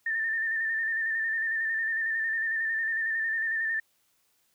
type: tone with vibrato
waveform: sine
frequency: 1798 Hz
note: A6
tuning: 37 cents sharp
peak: -26 dBFS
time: 0.06-3.8 s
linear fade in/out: 5 ms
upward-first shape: square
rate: 11 Hz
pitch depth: 30 cents each way
effects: white hiss -70 dBFS RMS until 4.54 s